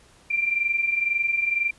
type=tone pair together; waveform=sine; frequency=2349 / 2371 Hz; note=D7 / D7; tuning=0 / +16 cents; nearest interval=unison; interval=16 cents; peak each=-27 / -22 dBFS; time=0.3-1.71 s; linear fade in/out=10 ms; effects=pink hiss -55 dBFS RMS until 1.78 s + resampled to 24000 Hz